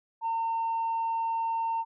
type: tone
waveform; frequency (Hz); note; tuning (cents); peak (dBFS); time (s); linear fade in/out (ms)
sine; 910; A#5; -42; -25; 0.21-1.85; 50
effects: tanh soft clip ceiling -24 dBFS